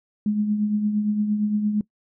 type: tone with tremolo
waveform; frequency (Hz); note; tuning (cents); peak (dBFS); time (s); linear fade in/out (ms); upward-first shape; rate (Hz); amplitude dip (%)
sine; 209.9; G#3; +19; -17; 0.26-1.81; 2; triangle; 8.7; 55
effects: noise-tail reverb RT60 0.1 s tail -21 dB re dry